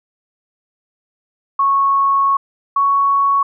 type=tone pair in turn; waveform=sine; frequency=1103 / 1113.2 Hz; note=C#6 / C#6; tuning=-9 / +7 cents; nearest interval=unison; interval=16 cents; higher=second; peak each=-11 dBFS; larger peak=neither; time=1.59-2.37 / 2.76-3.43 s; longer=first; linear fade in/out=5 ms; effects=none